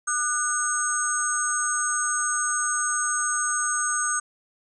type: tone cluster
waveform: sine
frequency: 1213 / 1480 / 6490 / 8230 Hz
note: D#6 / F#6 / G#8 / C9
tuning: -44 / 0 / -41 / -30 cents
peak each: -28 dBFS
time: 0.07-4.2 s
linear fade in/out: 10 ms
effects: none